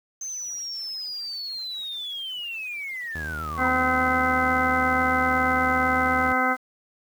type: linear sweep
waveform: sine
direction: down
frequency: 6280 to 939 Hz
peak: -30 dBFS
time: 0.21-3.68 s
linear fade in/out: 5 ms
type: tone with vibrato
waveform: sawtooth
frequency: 77.78 Hz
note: D#2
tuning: in tune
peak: -29 dBFS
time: 3.15-6.33 s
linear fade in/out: 5 ms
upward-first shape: triangle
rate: 8.2 Hz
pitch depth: 110 cents each way
type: harmonic tone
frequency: 256 Hz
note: C4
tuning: 38 cents flat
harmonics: 1 / 2 / 3 / 4 / 5 / 6 / 8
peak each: -28 / -30 / -26 / -31 / -25 / -26 / -28 dBFS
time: 3.57-6.57 s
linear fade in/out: 50 ms
effects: 8-bit